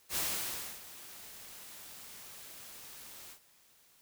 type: noise with ADSR envelope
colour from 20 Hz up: white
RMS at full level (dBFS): -33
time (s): 0.09-3.4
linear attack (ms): 70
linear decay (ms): 630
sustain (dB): -17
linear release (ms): 96
effects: white hiss -65 dBFS RMS until 4.01 s